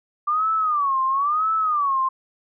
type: tone with vibrato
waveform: sine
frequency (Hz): 1174.7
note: D6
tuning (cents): 0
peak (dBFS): -18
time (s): 0.27-2.09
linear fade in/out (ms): 10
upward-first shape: sine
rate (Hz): 0.99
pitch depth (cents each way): 190
effects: none